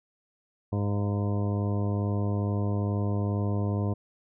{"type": "harmonic tone with a mistuned harmonic", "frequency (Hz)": 102.3, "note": "G#2", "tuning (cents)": -26, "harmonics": [1, 2, 3, 4, 5, 6, 7, 9, 10], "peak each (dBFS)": [-26, -32, -36, -38, -40, -42, -43, -45, -46], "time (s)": [0.72, 3.94], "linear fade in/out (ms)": 10, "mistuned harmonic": 7, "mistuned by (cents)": -24, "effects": []}